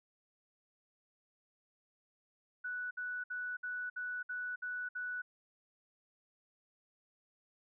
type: tone bursts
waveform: sine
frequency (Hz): 1480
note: F#6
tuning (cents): 0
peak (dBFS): -37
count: 8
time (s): 2.64-5.22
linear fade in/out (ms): 10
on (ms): 270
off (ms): 60
effects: none